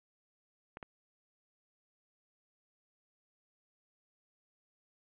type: clicks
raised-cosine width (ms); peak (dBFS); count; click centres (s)
0.5; -29; 2; 0.771 / 0.828
effects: resampled to 8000 Hz + 11-bit